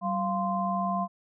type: tone cluster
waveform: sine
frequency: 191 / 696 / 1041 Hz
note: G3 / F5 / C6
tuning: -45 / -6 / -9 cents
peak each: -30 dBFS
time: 0.01-1.08 s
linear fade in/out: 50 ms
effects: none